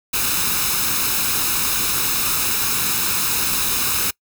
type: noise with comb filter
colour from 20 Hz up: white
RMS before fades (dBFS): -20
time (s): 0.13-4.11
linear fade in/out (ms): 10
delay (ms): 0.77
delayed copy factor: +0.6
effects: noise-tail reverb RT60 0.1 s tail -24 dB re dry